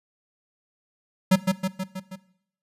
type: tone with echo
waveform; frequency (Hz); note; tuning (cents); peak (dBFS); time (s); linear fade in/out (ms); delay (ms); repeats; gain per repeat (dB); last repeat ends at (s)
square; 187.3; F#3; +21; -14; 1.31-1.36; 10; 160; 5; -4; 2.16
effects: noise-tail reverb RT60 0.7 s tail -18 dB re dry + resampled to 32000 Hz